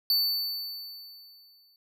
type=tone with exponential decay; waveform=square; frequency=4500 Hz; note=C#8; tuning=25 cents sharp; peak=-21 dBFS; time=0.1-1.76 s; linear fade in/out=1 ms; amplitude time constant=360 ms; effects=none